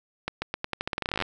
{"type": "accelerating click train", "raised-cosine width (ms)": 0.3, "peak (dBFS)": -12, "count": 20, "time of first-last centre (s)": [0.28, 1.223], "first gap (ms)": 140, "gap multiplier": 0.86, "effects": []}